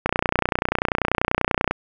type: click train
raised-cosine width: 0.5 ms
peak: -3 dBFS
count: 51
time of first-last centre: 0.06-1.71 s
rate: 30.3 Hz
effects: none